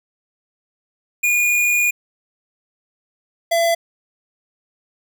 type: tone pair in turn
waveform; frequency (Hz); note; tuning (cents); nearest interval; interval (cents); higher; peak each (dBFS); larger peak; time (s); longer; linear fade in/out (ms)
square; 2438 / 673.4; D#7 / E5; -36 / +37; octave + minor seventh; 2227; first; -15; neither; 1.23-1.91 / 3.51-3.75; first; 10
effects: none

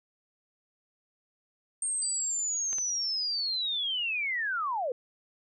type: linear sweep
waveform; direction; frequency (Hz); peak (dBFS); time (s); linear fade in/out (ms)
sine; down; 8680 to 466.2; -28; 1.82-4.92; 2
type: tone with exponential decay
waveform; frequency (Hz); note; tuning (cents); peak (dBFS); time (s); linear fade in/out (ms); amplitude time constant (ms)
sine; 4699; D8; 0; -34; 2.02-2.67; 2; 140
type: clicks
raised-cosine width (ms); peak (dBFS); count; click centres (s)
0.3; -27; 2; 2.73 / 2.784
effects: none

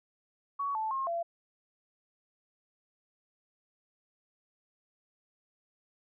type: tone with pitch steps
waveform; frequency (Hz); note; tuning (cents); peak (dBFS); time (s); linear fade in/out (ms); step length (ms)
sine; 1123 / 875 / 1072 / 680; C#6 / A5 / C6 / F5; +22 / -10 / +42 / -46; -30; 0.59-1.23; 10; 160
effects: none

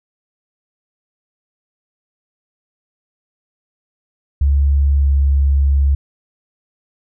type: tone with pitch glide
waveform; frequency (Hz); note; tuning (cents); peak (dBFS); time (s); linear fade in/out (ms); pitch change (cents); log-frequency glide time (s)
sine; 70.2 to 69.47; C#2 to C#2; +22 to +4; -10; 4.41-5.95; 5; -18; 4.98-5.07
effects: none

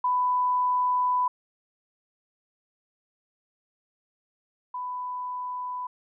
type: tone pair in turn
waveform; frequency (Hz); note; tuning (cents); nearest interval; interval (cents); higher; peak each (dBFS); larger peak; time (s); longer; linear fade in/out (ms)
sine; 996 / 996; B5 / B5; +14 / +14; unison; 0; neither; -21 / -30; first; 0.04-1.28 / 4.74-5.87; first; 5
effects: none

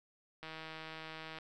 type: click train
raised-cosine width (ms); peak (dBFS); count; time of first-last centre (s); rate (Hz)
0.3; -30; 153; 0.43-1.386; 159
effects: none

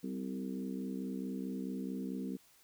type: harmonic tone with a mistuned harmonic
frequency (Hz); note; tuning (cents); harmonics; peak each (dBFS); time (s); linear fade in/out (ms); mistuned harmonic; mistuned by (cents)
64.6; C2; -21; 3 / 4 / 5 / 6 / 7; -40 / -40 / -47 / -50 / -50; 0.03-2.37; 10; 5; +23
effects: white hiss -65 dBFS RMS until 2.63 s

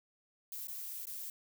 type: noise with dropouts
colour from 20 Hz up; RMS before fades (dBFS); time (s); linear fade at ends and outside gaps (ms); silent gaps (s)
violet; -43; 0.52-1.3; 2; 0.672-0.682 / 1.055-1.069
effects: none

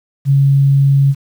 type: tone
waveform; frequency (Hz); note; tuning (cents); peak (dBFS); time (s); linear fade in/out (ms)
sine; 138.59; C#3; 0; -7; 0.25-1.15; 50
effects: 7-bit

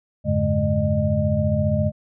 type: tone cluster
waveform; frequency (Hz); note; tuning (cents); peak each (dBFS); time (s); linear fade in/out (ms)
sine; 88.3 / 103 / 143.6 / 210.7 / 609; F2 / G#2 / D3 / G#3 / D#5; +20 / -14 / -39 / +25 / -37; -24; 0.24-1.92; 50
effects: none

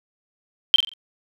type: tone with echo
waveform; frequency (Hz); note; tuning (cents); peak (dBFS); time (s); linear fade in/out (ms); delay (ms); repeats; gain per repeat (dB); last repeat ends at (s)
sine; 3136; G7; 0; -7; 0.74-0.76; 0; 44; 4; -8; 0.936
effects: none

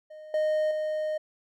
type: tone with level steps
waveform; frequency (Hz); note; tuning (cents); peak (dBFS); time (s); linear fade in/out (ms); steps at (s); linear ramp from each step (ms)
triangle; 617; D#5; -15; -40 / -21 / -25; 0.1-1.18; 10; 0.34 / 0.71; 2
effects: none

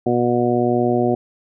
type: harmonic tone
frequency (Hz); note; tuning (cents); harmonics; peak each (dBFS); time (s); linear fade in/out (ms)
121.2; B2; -32; 1 / 2 / 3 / 4 / 5 / 6; -25 / -20 / -19 / -25 / -24 / -23; 0.06-1.15; 5
effects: none

